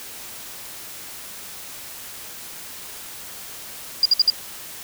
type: tone bursts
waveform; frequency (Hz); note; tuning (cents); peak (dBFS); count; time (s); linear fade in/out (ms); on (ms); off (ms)
sine; 4832; D8; +48; -11; 4; 4.03-4.301; 2; 25; 57
effects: white hiss -37 dBFS RMS until 4.83 s